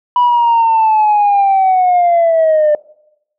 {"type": "linear sweep", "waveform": "sine", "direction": "down", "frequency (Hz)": [985, 594], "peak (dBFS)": -6, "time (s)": [0.16, 2.75], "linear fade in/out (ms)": 2, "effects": ["noise-tail reverb RT60 0.8 s tail -22 dB re dry", "tanh soft clip ceiling -5 dBFS"]}